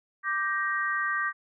sine chord, G minor, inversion second, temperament just, 1176 / 1568 / 1881.6 Hz, D6 / G6 / Bb6, +2 / 0 / +16 cents, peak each -30 dBFS, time 0.23-1.33 s, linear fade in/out 50 ms, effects none

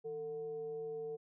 sine tone with frequency modulation, 448.7 Hz, A4, 34 cents sharp, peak -39 dBFS, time 0.04-1.17 s, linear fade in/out 20 ms, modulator 287 Hz, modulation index 0.29, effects none

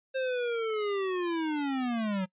square linear sweep, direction down, 532 to 182 Hz, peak -29 dBFS, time 0.14-2.26 s, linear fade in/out 20 ms, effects noise-tail reverb RT60 0.1 s tail -24 dB re dry + resampled to 8000 Hz

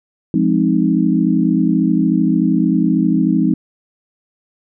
sine chord, F minor seventh, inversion none, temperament equal, 174.61 / 207.7 / 261.6 / 311.1 Hz, F3 / Ab3 / C4 / Eb4, 0 / 0 / 0 / 0 cents, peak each -17 dBFS, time 0.34-3.54 s, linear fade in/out 2 ms, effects none

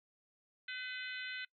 harmonic tone, 506 Hz, B4, 42 cents sharp, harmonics 3 / 4 / 5 / 6 / 7 / 8, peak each -44 / -46 / -48 / -50 / -51 / -52 dBFS, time 0.68-1.45 s, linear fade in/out 5 ms, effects noise-tail reverb RT60 0.1 s tail -22 dB re dry

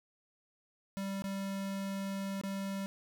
square tone with dropouts, 195.6 Hz, G3, 4 cents flat, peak -36 dBFS, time 0.97-2.86 s, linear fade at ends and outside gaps 0 ms, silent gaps 1.221-1.241 / 2.413-2.436 s, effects none

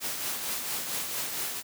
white noise with tremolo, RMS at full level -31 dBFS, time 0-1.63 s, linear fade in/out 50 ms, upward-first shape triangle, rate 4.4 Hz, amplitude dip 45%, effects high-pass 100 Hz 12 dB/octave

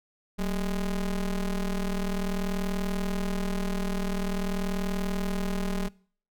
square ring-modulated tone, 103.83 Hz, G#2, in tune, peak -24 dBFS, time 0.38-5.89 s, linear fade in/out 20 ms, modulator 83.6 Hz, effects noise-tail reverb RT60 0.5 s tail -24 dB re dry

